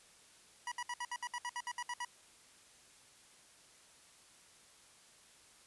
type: tone bursts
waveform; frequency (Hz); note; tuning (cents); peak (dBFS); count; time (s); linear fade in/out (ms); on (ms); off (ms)
25% pulse; 970; B5; -31; -34; 13; 0.67-2.049; 2; 47; 64
effects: white hiss -62 dBFS RMS until 5.66 s + resampled to 24000 Hz